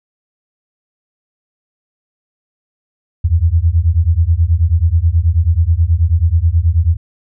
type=beating tone pair; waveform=sine; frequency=79 / 88.3 Hz; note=D#2 / F2; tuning=+27 / +20 cents; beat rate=9.3 Hz; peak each=-12 dBFS; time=3.24-6.97 s; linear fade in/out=10 ms; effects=none